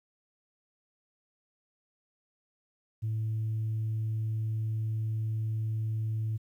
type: tone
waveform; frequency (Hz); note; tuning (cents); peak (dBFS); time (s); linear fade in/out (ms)
sine; 110; A2; 0; -27; 3.02-6.38; 20
effects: tanh soft clip ceiling -26 dBFS + 11-bit